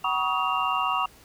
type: tone cluster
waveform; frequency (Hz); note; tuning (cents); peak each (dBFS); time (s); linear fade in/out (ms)
sine; 755 / 963 / 1123 / 1258 / 2783; F#5 / B5 / C#6 / D#6 / F7; +35 / -44 / +22 / +19 / -7; -31 / -29 / -27 / -29 / -31; 0.04-1.06; 5
effects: pink hiss -53 dBFS RMS until 1.24 s